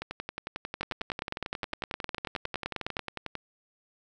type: two click trains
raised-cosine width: 0.3 ms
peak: -18 / -15 dBFS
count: 38 / 22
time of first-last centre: 0.02-3.353 / 0.81-2.968 s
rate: 11.1 / 9.73 Hz
effects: none